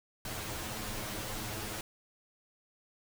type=noise with comb filter; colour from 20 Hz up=pink; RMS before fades=-39 dBFS; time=0.25-1.81 s; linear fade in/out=2 ms; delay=9.4 ms; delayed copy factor=+1; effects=none